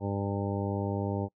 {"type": "harmonic tone", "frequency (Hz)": 99.9, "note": "G2", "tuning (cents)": 33, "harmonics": [1, 2, 3, 4, 5, 6, 8, 9], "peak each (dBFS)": [-32, -35, -37, -38, -39, -40, -41, -42], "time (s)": [0, 1.29], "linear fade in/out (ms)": 50, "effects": ["noise-tail reverb RT60 0.1 s tail -25 dB re dry"]}